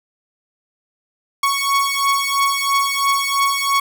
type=beating tone pair; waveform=sawtooth; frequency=1108.7 / 1111.7 Hz; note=C#6 / C#6; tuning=0 / +5 cents; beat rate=3 Hz; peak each=-15 dBFS; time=1.43-3.8 s; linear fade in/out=5 ms; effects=none